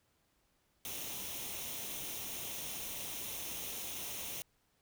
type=noise with comb filter; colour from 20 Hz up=white; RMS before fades=-42 dBFS; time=0.85-4.42 s; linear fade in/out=0 ms; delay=0.32 ms; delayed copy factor=+0.55; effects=pink hiss -75 dBFS RMS until 4.81 s

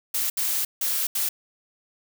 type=noise bursts at uneven times; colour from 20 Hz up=blue; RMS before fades=-25 dBFS; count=4; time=0.14-0.3 / 0.37-0.65 / 0.81-1.07 / 1.15-1.29 s; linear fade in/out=5 ms; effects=none

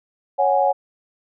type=chord; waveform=sine; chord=C# suspended fourth; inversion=none; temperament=just; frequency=554.4 / 739.2 / 831.5 Hz; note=C#5 / F#5 / G#5; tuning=0 / -2 / +2 cents; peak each=-19 dBFS; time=0.38-0.73 s; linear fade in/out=20 ms; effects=none

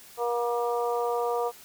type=harmonic tone; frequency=238.4 Hz; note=A#3; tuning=39 cents sharp; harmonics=2 / 3 / 4 / 5; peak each=-27 / -31 / -33 / -35 dBFS; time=0.17-1.52 s; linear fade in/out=50 ms; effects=white hiss -50 dBFS RMS until 1.64 s

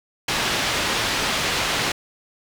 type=low-pass noise; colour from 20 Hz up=white; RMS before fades=-23 dBFS; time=0.28-1.92 s; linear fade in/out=5 ms; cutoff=3900 Hz; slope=12 dB/octave; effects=none

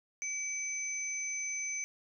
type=tone pair together; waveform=sine; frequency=2299 / 6115 Hz; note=D7 / G8; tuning=-37 / -44 cents; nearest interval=octave + perfect fourth; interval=1693 cents; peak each=-38 / -36 dBFS; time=0.22-1.84 s; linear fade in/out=0 ms; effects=none

